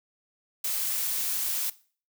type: noise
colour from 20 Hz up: blue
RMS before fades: -29 dBFS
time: 0.64-1.7 s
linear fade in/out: 5 ms
effects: noise-tail reverb RT60 0.4 s tail -18 dB re dry